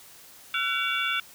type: tone cluster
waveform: sine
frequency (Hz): 1353 / 1489 / 2281 / 2771 / 3460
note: E6 / F#6 / C#7 / F7 / A7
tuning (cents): +45 / +11 / +49 / -14 / -30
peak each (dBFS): -31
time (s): 0.54-1.2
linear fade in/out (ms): 2
effects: white hiss -50 dBFS RMS until 1.34 s